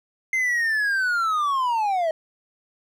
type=linear sweep; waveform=triangle; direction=down; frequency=2093 to 622.3 Hz; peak=-18 dBFS; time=0.33-2.11 s; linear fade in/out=2 ms; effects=none